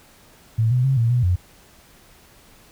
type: tone with pitch steps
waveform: sine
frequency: 112.2 / 125.3 / 134.4 / 115.8 / 123 / 89.5 Hz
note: A2 / B2 / C3 / A#2 / B2 / F2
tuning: +34 / +25 / +47 / -11 / -7 / +43 cents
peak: -15 dBFS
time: 0.58-1.36 s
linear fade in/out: 10 ms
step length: 130 ms
effects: pink hiss -51 dBFS RMS until 2.71 s